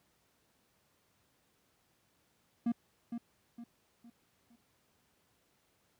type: tone with echo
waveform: triangle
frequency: 235.1 Hz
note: A#3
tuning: 15 cents sharp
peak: -26 dBFS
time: 2.66-2.72 s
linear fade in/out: 5 ms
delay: 460 ms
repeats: 4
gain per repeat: -8 dB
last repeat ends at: 4.56 s
effects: pink hiss -73 dBFS RMS until 5.99 s + high-pass 80 Hz 12 dB/octave